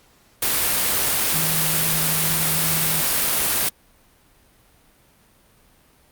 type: tone in noise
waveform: sine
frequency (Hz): 159.4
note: D#3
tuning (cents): +42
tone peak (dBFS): -27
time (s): 1.34-3.01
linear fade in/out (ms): 5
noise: white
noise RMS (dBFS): -20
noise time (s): 0.42-3.69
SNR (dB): -10
effects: pink hiss -56 dBFS RMS until 6.11 s + Opus 48 kbps